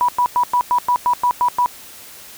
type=tone bursts; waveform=sine; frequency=979 Hz; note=B5; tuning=15 cents flat; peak=-12 dBFS; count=10; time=0.01-1.66 s; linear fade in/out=0 ms; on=75 ms; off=100 ms; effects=white hiss -39 dBFS RMS until 2.37 s